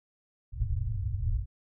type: low-pass noise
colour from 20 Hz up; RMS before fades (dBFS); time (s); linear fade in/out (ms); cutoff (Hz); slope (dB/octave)
white; -30; 0.52-1.46; 50; 120; 96
effects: none